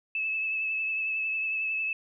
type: tone with vibrato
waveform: sine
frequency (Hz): 2609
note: E7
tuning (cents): -18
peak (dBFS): -27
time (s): 0.15-1.93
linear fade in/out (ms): 2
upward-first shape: triangle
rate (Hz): 11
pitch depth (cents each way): 27
effects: none